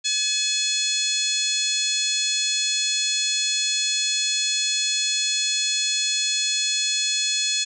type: harmonic tone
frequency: 850 Hz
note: G#5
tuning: 40 cents sharp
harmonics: 2 / 3 / 4 / 5 / 6 / 7 / 8 / 9 / 10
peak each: -37 / -30 / -26 / -26 / -33 / -36 / -26 / -37 / -37 dBFS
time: 0.04-7.65 s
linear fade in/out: 20 ms
effects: none